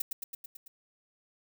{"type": "noise with echo", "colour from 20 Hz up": "violet", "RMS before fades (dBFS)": -31, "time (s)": [0, 0.02], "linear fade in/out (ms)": 5, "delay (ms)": 110, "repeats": 6, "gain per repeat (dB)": -3, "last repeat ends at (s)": 0.68, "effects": []}